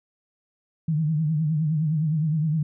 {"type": "tone with vibrato", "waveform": "sine", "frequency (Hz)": 155.56, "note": "D#3", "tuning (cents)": 0, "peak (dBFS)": -20, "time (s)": [0.88, 2.63], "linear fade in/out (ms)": 5, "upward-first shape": "triangle", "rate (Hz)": 9.7, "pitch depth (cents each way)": 110, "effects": []}